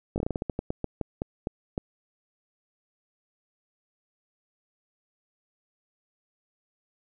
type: slowing click train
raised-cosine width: 2 ms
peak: -15 dBFS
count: 16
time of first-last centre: 0.16-1.779 s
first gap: 19 ms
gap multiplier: 1.22
effects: none